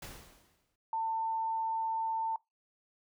pink noise with exponential decay, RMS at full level -43 dBFS, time 0.02-0.76 s, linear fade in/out 5 ms, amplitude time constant 160 ms
sine tone, 896 Hz, A5, 31 cents sharp, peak -30 dBFS, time 0.93-2.36 s, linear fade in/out 2 ms
effects noise-tail reverb RT60 0.2 s tail -23 dB re dry

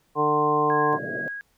harmonic tone, 150 Hz, D3, 37 cents sharp, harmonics 1 / 2 / 3 / 4 / 5 / 6 / 7, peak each -32 / -29 / -24 / -34 / -26 / -34 / -22 dBFS, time 0.15-0.99 s, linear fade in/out 50 ms
sine tone with tremolo, 1647 Hz, G#6, 15 cents flat, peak -27 dBFS, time 0.7-1.41 s, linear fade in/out 0 ms, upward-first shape triangle, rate 2.4 Hz, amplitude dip 60%
white band-pass noise, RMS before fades -34 dBFS, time 0.93-1.28 s, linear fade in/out 0 ms, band 110 to 670 Hz, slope 96 dB/octave
effects pink hiss -66 dBFS RMS until 1.57 s

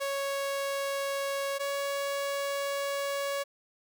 sawtooth tone pair in turn, 554.4 / 560.2 Hz, C#5 / C#5, 0 / +18 cents, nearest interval unison, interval 18 cents, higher second, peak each -26 dBFS, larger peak neither, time 0-1.59 / 1.59-3.44 s, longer second, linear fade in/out 20 ms, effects none

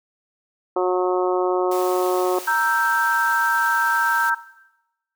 harmonic tone, 182.2 Hz, F#3, 26 cents flat, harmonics 2 / 3 / 4 / 5 / 6 / 7, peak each -20 / -24 / -26 / -28 / -30 / -31 dBFS, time 0.76-2.39 s, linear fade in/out 5 ms
white high-pass noise, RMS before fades -36 dBFS, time 1.71-4.3 s, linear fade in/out 5 ms, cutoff 520 Hz, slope 48 dB/octave
sine chord, E diminished, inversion second, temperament equal, 932.3 / 1318.5 / 1568 Hz, Bb5 / E6 / G6, 0 / 0 / 0 cents, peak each -21 / -24 / -20 dBFS, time 2.47-4.35 s, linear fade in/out 10 ms
effects noise-tail reverb RT60 0.9 s tail -17 dB re dry

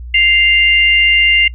sine tone pair together, 2095 / 2791 Hz, C7 / F7, +2 / -2 cents, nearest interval perfect fourth, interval 496 cents, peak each -10 dBFS, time 0.14-1.48 s, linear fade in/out 5 ms, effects noise-tail reverb RT60 0.1 s tail -24 dB re dry + added 60 Hz sine -25 dBFS peak until 1.54 s

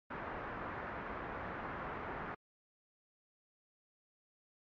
white low-pass noise, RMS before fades -43 dBFS, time 0.1-2.35 s, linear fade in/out 10 ms, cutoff 1600 Hz, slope 24 dB/octave, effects MP3 48 kbps

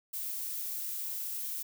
violet noise, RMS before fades -37 dBFS, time 0.13-1.63 s, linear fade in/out 10 ms, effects none

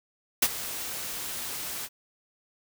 white noise with ADSR envelope, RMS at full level -19 dBFS, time 0.42-1.89 s, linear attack 6 ms, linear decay 50 ms, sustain -16 dB, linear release 50 ms, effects none

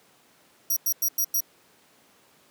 10% pulse tone bursts, 5740 Hz, F8, 47 cents sharp, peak -16 dBFS, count 5, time 0.7-1.406 s, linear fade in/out 5 ms, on 66 ms, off 94 ms, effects pink hiss -59 dBFS RMS until 2.5 s + high-pass 200 Hz 12 dB/octave

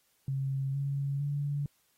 sine tone with pitch steps, 135.6 / 139.57 / 143.66 Hz, C#3 / C#3 / D3, -38 / +12 / -38 cents, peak -29 dBFS, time 0.28-1.66 s, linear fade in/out 2 ms, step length 460 ms, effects white hiss -71 dBFS RMS until 1.97 s + AAC 48 kbps

